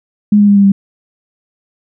sine tone with pitch steps, 207.7 / 205 / 202.3 / 199.58 / 196.95 Hz, G#3 / G#3 / G#3 / G3 / G3, 0 / -22 / -45 / +31 / +8 cents, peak -4 dBFS, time 0.32-0.72 s, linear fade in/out 5 ms, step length 80 ms, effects none

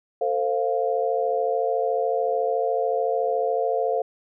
sine chord, F major, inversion first, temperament equal with one note detuned, 449.5 / 523.3 / 698.5 Hz, A4 / C5 / F5, +37 / 0 / 0 cents, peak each -25 dBFS, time 0.21-4.02 s, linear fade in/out 5 ms, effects none

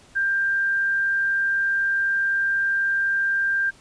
sine tone, 1588 Hz, G6, 22 cents sharp, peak -19 dBFS, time 0.15-3.71 s, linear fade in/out 20 ms, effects pink hiss -52 dBFS RMS until 3.8 s + resampled to 22050 Hz

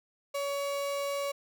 35% pulse tone, 563 Hz, C#5, 27 cents sharp, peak -29 dBFS, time 0.34-1.32 s, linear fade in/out 10 ms, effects none

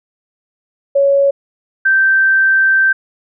sine tone pair in turn, 557 / 1560 Hz, C#5 / G6, +8 / -9 cents, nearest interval octave + tritone, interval 1783 cents, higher second, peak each -8 dBFS, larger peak neither, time 0.95-1.31 / 1.85-2.93 s, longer second, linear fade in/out 10 ms, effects none

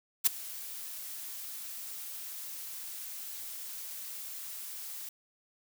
blue noise with ADSR envelope, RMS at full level -21 dBFS, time 0.24-5.09 s, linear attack 26 ms, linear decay 11 ms, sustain -21 dB, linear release 3 ms, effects none

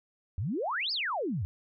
sine exponential two-way sweep, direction up then down, 80.4 to 5274 to 80.4 Hz, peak -29 dBFS, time 0.38-1.45 s, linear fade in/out 0 ms, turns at 0.92 s, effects none

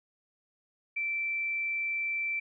sine tone, 2336 Hz, D7, 10 cents flat, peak -29 dBFS, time 0.96-2.4 s, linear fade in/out 10 ms, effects none

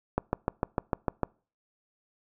click train, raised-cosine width 1 ms, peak -11 dBFS, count 8, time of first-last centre 0.18-1.233 s, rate 6.65 Hz, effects noise-tail reverb RT60 0.4 s tail -26 dB re dry

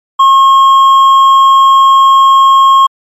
sine tone with hard clipping, 1080 Hz, C#6, 45 cents flat, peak -3 dBFS, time 0.19-2.87 s, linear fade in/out 10 ms, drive 4 dB, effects MP3 64 kbps

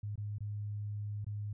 sine tone with dropouts, 103.83 Hz, G#2, in tune, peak -36 dBFS, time 0.03-1.53 s, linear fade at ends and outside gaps 5 ms, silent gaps 0.157-0.177 / 0.384-0.405 / 1.246-1.265 s, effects none

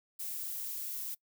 violet noise, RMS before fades -39 dBFS, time 0.19-1.15 s, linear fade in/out 10 ms, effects noise-tail reverb RT60 0.1 s tail -23 dB re dry

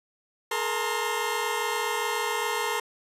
20% pulse tone cluster, 424.6 / 469.6 / 912 / 1056 Hz, G#4 / A#4 / A#5 / C6, +38 / +13 / -38 / +16 cents, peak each -27 dBFS, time 0.51-2.8 s, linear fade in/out 5 ms, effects resampled to 32000 Hz

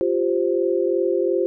sine chord, F suspended second, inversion none, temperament equal, 349.2 / 392 / 523.3 Hz, F4 / G4 / C5, 0 / 0 / 0 cents, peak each -21 / -22 / -23 dBFS, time 0.01-1.46 s, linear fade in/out 0 ms, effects none

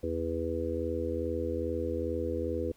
harmonic tone, 82.41 Hz, E2, in tune, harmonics 1 / 3 / 4 / 5 / 6, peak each -36 / -39 / -36 / -37 / -34 dBFS, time 0.03-2.72 s, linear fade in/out 5 ms, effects pink hiss -64 dBFS RMS until 2.76 s

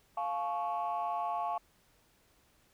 sine chord, F augmented, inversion none, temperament equal with one note detuned, 698.5 / 858.4 / 1108.7 Hz, F5 / A5 / C#6, 0 / -43 / 0 cents, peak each -34 / -35 / -36 dBFS, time 0.17-1.58 s, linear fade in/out 5 ms, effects tanh soft clip ceiling -26 dBFS + pink hiss -68 dBFS RMS until 2.73 s

